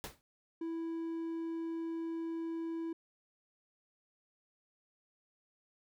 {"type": "noise with exponential decay", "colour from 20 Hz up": "pink", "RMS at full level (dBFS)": -39, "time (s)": [0.04, 0.21], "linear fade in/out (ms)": 0, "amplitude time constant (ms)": 36}
{"type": "tone", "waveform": "triangle", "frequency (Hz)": 329.6, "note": "E4", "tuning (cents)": 0, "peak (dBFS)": -34, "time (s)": [0.61, 2.93], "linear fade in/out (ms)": 5}
{"effects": []}